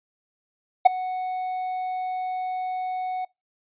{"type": "tone with ADSR envelope", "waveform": "triangle", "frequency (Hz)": 740, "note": "F#5", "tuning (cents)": 0, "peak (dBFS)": -4, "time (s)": [0.85, 3.25], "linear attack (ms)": 13, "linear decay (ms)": 12, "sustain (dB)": -20, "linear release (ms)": 6, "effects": ["noise-tail reverb RT60 0.2 s tail -24 dB re dry", "resampled to 8000 Hz"]}